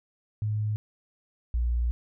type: tone pair in turn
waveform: sine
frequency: 106.5 / 59.38 Hz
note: G#2 / A#1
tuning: +44 / +33 cents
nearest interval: minor seventh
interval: 1011 cents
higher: first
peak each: -25 / -23 dBFS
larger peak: second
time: 0.42-0.76 / 1.54-1.91 s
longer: second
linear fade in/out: 0 ms
effects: none